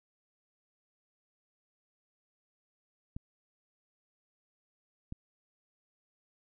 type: clicks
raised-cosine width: 5 ms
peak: -27 dBFS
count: 2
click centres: 3.165 / 5.124 s
effects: none